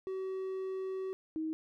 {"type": "tone pair in turn", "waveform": ["triangle", "sine"], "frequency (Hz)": [379.4, 316.4], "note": ["F#4", "D#4"], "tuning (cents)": [43, 29], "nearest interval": "minor third", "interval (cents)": 314, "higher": "first", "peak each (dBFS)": [-33, -33], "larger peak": "neither", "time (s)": [[0.07, 1.13], [1.36, 1.53]], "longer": "first", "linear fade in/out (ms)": 0, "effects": []}